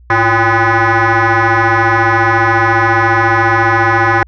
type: tone with frequency modulation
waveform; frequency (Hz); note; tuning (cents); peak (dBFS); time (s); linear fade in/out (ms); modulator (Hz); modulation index
sine; 349.2; F4; 0; -6; 0.1-4.23; 2; 228; 7
effects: tanh soft clip ceiling -5 dBFS + added 60 Hz sine -38 dBFS peak until 4.27 s